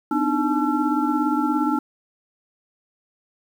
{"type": "tone cluster", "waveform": "sine", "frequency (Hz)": [251.3, 298, 315.2, 861, 1351], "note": ["B3", "D4", "D#4", "A5", "E6"], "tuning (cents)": [30, 25, 23, -38, 42], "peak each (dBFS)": [-25, -22, -27, -26, -27], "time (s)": [0.11, 1.79], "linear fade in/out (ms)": 5, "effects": ["8-bit"]}